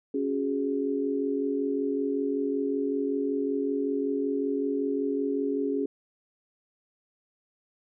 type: chord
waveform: sine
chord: C# suspended fourth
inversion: none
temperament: equal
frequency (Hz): 277.2 / 370 / 415.3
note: C#4 / F#4 / G#4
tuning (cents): 0 / 0 / 0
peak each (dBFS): -28 / -34 / -29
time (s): 0.14-5.86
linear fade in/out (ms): 5
effects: none